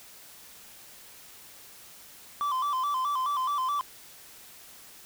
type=tone with vibrato; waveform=triangle; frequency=1094 Hz; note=C#6; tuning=23 cents flat; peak=-24 dBFS; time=2.41-3.81 s; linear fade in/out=0 ms; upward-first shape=square; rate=4.7 Hz; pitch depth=100 cents each way; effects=white hiss -50 dBFS RMS until 5.05 s